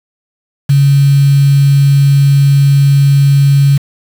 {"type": "tone with quantisation", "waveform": "sine", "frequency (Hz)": 140, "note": "C#3", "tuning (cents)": 18, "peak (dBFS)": -4, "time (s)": [0.69, 3.78], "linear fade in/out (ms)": 10, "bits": 4, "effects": []}